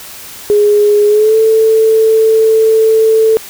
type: tone with pitch glide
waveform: sine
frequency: 415.3 to 442.5 Hz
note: G#4 to A4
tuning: 0 to +10 cents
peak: -5 dBFS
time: 0.5-3.37 s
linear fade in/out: 0 ms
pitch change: +110 cents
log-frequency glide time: 1.07-1.37 s
effects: white hiss -30 dBFS RMS until 3.49 s